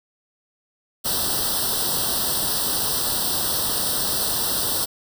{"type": "noise with comb filter", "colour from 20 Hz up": "white", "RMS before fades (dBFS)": -23, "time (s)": [1.04, 4.86], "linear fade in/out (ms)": 20, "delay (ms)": 0.22, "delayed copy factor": 1, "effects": []}